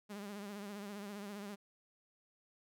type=tone with vibrato; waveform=sawtooth; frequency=203.3 Hz; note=G#3; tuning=37 cents flat; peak=-40 dBFS; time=0.09-1.56 s; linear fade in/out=20 ms; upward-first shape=triangle; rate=15 Hz; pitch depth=72 cents each way; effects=none